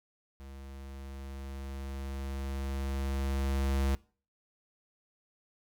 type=tone with level ramp; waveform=square; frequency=68 Hz; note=C#2; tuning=33 cents flat; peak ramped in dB=-46 to -27 dBFS; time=0.4-3.95 s; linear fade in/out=0 ms; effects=noise-tail reverb RT60 0.4 s tail -22 dB re dry